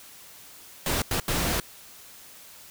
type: noise bursts at uneven times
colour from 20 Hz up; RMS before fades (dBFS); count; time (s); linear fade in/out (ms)
pink; -26; 3; 0.86-1.02 / 1.11-1.2 / 1.28-1.6; 2
effects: white hiss -48 dBFS RMS until 2.7 s